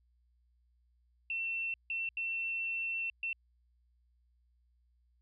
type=tone bursts at uneven times; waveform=sine; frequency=2697 Hz; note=E7; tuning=39 cents sharp; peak=-33 dBFS; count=4; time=1.3-1.74 / 1.9-2.09 / 2.17-3.1 / 3.23-3.33 s; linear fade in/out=2 ms; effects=added 60 Hz sine -68 dBFS peak until 5.21 s